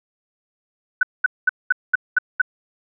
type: tone bursts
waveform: sine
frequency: 1498 Hz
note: F#6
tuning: 21 cents sharp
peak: -11 dBFS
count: 7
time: 1.01-2.417 s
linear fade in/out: 5 ms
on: 21 ms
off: 210 ms
effects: none